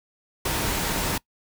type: tone in noise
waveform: sine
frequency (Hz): 921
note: A#5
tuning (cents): -21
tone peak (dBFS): -37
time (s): 0.45-1.18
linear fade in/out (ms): 5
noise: pink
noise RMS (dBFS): -26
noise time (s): 0.45-1.18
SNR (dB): -14
effects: noise-tail reverb RT60 0.1 s tail -23 dB re dry